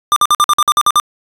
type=tone bursts; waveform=square; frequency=1196 Hz; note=D6; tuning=31 cents sharp; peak=-8 dBFS; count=10; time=0.12-0.999 s; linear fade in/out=0 ms; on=42 ms; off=51 ms; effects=resampled to 32000 Hz